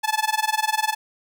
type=tone with tremolo; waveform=sawtooth; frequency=866 Hz; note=A5; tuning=28 cents flat; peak=-13 dBFS; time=0.03-0.95 s; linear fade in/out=20 ms; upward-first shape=sine; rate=20 Hz; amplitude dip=95%; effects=none